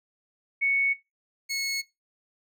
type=tone pair in turn; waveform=sine / 20% pulse; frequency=2217 / 2190 Hz; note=C#7 / C#7; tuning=0 / -22 cents; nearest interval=unison; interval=22 cents; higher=first; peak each=-21 / -23 dBFS; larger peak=first; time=0.61-0.94 / 1.49-1.82 s; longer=neither; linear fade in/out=20 ms; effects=noise-tail reverb RT60 0.2 s tail -17 dB re dry